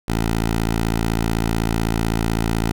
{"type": "tone", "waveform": "10% pulse", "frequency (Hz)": 55.9, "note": "A1", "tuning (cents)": 28, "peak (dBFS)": -10, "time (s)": [0.08, 2.72], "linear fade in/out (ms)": 5, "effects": []}